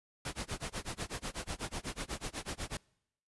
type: noise with tremolo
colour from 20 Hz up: pink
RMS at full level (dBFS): -37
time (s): 0.25-2.77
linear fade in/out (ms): 2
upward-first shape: sine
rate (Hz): 8.1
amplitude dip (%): 100
effects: noise-tail reverb RT60 0.8 s tail -26 dB re dry + resampled to 24000 Hz